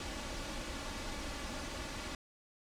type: noise with comb filter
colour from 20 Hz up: pink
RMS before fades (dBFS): -41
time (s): 0-2.15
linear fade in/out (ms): 2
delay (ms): 3.5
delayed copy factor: +0.55
effects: low-pass 7000 Hz 12 dB/octave